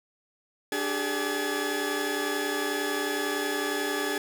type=tone cluster; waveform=sawtooth; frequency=292.7 / 389.3 / 420.3 / 1704 Hz; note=D4 / G4 / G#4 / G#6; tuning=-6 / -12 / +21 / +44 cents; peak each=-29 dBFS; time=0.72-4.18 s; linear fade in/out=2 ms; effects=none